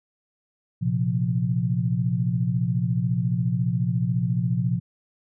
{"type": "chord", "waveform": "sine", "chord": "Bb suspended second", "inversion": "none", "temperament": "equal", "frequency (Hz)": [116.54, 130.81, 174.61], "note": ["Bb2", "C3", "F3"], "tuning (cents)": [0, 0, 0], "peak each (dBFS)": -25, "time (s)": [0.81, 4.8], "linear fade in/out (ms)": 20, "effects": []}